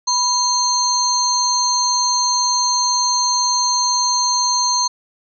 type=tone cluster; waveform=sine; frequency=992 / 4238 / 6290 Hz; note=B5 / C8 / G8; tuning=+7 / +21 / +5 cents; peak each=-19 dBFS; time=0.07-4.88 s; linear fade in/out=10 ms; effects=none